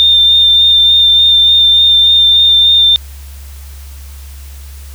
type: tone with vibrato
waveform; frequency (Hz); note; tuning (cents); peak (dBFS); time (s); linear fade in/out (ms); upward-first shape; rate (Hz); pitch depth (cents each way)
sine; 3607; A7; +42; -4; 0-2.96; 0; sine; 3.4; 15
effects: added 69 Hz sine -27 dBFS peak until 4.94 s + white hiss -39 dBFS RMS until 4.94 s